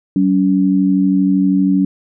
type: tone pair together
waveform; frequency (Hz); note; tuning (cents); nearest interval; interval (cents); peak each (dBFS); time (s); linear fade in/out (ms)
sine; 189.8 / 282.5; F#3 / C#4; +44 / +33; perfect fifth; 689; -13; 0.16-1.85; 2
effects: none